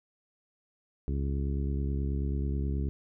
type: harmonic tone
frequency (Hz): 69.3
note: C#2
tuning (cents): 0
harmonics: 1 / 2 / 3 / 4 / 5 / 6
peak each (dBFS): -29 / -35 / -39 / -41 / -43 / -45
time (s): 1.08-2.89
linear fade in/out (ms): 0
effects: none

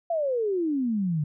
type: exponential sweep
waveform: sine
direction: down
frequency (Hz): 695 to 144.1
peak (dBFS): -23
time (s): 0.1-1.24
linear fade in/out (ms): 5
effects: none

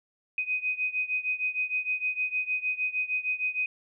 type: beating tone pair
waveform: sine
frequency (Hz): 2502 / 2508.5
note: D#7 / D#7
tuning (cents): +9 / +13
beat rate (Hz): 6.5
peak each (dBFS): -29 / -31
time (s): 0.38-3.66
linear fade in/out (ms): 2
effects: none

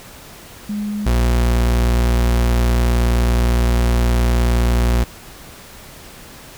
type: tone pair in turn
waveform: sine / 40% pulse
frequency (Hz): 207.7 / 59.34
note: G#3 / A#1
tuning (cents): 0 / +31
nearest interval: octave + minor seventh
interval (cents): 2169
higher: first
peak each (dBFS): -20 / -12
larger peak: second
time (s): 0.69-1.06 / 1.06-5.04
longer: second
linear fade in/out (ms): 5
effects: pink hiss -39 dBFS RMS until 6.57 s

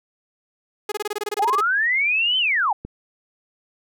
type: tone bursts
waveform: sawtooth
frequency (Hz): 417.7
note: G#4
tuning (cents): +10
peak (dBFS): -19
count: 14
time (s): 0.89-1.608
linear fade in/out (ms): 5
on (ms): 29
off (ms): 24
type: linear two-way sweep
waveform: sine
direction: up then down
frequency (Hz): 750 to 3104 to 750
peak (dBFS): -17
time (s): 1.39-2.73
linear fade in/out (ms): 5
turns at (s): 2.38
type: click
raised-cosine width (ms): 3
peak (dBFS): -19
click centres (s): 2.85
effects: none

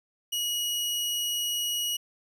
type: tone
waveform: sawtooth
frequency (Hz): 2905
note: F#7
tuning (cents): -32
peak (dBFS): -24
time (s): 0.32-1.97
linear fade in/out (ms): 10
effects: none

